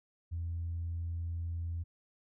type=tone; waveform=sine; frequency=84.4 Hz; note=E2; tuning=41 cents sharp; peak=-33 dBFS; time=0.31-1.84 s; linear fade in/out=20 ms; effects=tanh soft clip ceiling -30 dBFS